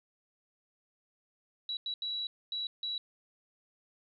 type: tone bursts at uneven times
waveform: sine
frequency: 3912 Hz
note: B7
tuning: 17 cents flat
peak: -33 dBFS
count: 5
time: 1.69-1.77 / 1.86-1.94 / 2.02-2.27 / 2.52-2.67 / 2.83-2.98 s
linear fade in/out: 2 ms
effects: none